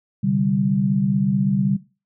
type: chord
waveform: sine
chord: C suspended second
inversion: none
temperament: equal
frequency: 130.81 / 146.83 / 196 Hz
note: C3 / D3 / G3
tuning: 0 / 0 / 0 cents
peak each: -24 / -22 / -19 dBFS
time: 0.23-1.77 s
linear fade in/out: 10 ms
effects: noise-tail reverb RT60 0.3 s tail -18 dB re dry